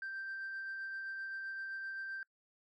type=tone with tremolo; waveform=sine; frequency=1568 Hz; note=G6; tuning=in tune; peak=-37 dBFS; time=0.02-2.23 s; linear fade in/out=2 ms; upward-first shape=sine; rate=7.7 Hz; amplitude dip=25%; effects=noise-tail reverb RT60 0.1 s tail -26 dB re dry + tanh soft clip ceiling -37 dBFS